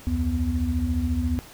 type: tone cluster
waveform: sine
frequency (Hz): 70 / 84.3 / 247.9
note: C#2 / E2 / B3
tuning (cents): +18 / +39 / +7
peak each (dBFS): -26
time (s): 0.07-1.39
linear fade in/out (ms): 0
effects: pink hiss -46 dBFS RMS until 1.53 s